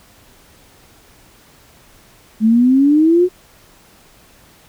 sine exponential sweep, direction up, 213.6 to 370 Hz, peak -8 dBFS, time 2.4-3.29 s, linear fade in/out 50 ms, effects pink hiss -48 dBFS RMS until 4.68 s

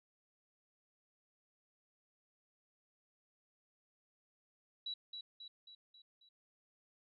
sine tone with echo, 3916 Hz, B7, 15 cents flat, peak -39 dBFS, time 4.86-4.94 s, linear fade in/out 5 ms, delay 270 ms, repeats 5, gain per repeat -5 dB, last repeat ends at 6.29 s, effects none

